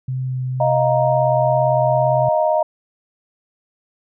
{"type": "tone with vibrato", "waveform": "sine", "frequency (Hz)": 129, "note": "C3", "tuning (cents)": -24, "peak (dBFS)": -20, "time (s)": [0.08, 2.29], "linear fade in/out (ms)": 5, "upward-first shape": "sine", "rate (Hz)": 2.1, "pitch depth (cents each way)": 9}
{"type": "chord", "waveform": "sine", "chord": "Eb suspended second", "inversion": "none", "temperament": "just", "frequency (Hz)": [622.3, 700, 933.4], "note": ["Eb5", "F5", "Bb5"], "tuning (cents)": [0, 4, 2], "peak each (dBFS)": [-16, -20, -21], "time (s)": [0.6, 2.63], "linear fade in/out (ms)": 5}
{"effects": []}